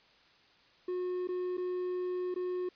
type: tone with dropouts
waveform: triangle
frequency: 362.4 Hz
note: F#4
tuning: 36 cents flat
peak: -30 dBFS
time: 0.88-2.69 s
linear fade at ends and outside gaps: 5 ms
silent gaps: 1.274-1.287 / 1.571-1.578 / 2.343-2.36 s
effects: white hiss -63 dBFS RMS until 2.75 s + resampled to 11025 Hz